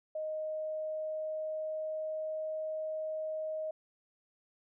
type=tone with pitch glide; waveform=sine; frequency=622.3 to 626.3 Hz; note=D#5 to D#5; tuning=0 to +11 cents; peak=-34 dBFS; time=0.15-3.71 s; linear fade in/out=5 ms; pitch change=+11 cents; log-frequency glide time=0.37-2.58 s; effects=none